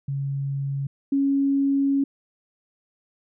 sine tone pair in turn, 138.59 / 276.6 Hz, C#3 / C#4, 0 / -4 cents, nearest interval octave, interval 1196 cents, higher second, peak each -24 / -18 dBFS, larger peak second, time 0.08-0.87 / 1.12-2.04 s, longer second, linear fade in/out 5 ms, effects none

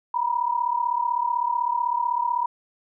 sine tone pair together, 946 / 981.9 Hz, A#5 / B5, +25 / -10 cents, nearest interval minor second, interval 65 cents, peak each -24 dBFS, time 0.14-2.46 s, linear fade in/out 5 ms, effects none

